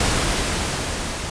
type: noise with level ramp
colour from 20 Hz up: pink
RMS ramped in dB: -19 to -28 dBFS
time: 0-1.3 s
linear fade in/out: 5 ms
effects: resampled to 22050 Hz